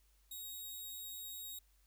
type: tone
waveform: 5% pulse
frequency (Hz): 3779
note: A#7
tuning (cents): +23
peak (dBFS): -37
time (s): 0.31-1.59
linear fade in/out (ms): 5
effects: added 50 Hz sine -68 dBFS peak until 1.86 s + white hiss -75 dBFS RMS until 1.86 s